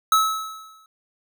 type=tone with exponential decay; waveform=square; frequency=1296 Hz; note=E6; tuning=30 cents flat; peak=-13 dBFS; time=0.12-0.86 s; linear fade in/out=2 ms; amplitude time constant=160 ms; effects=none